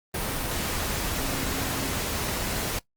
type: tone in noise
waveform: sine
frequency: 269.2 Hz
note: C4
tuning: 49 cents sharp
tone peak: -36 dBFS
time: 1.18-1.91 s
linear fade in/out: 5 ms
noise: pink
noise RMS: -29 dBFS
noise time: 0.14-2.79 s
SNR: -10 dB
effects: noise-tail reverb RT60 0.1 s tail -20 dB re dry + Opus 32 kbps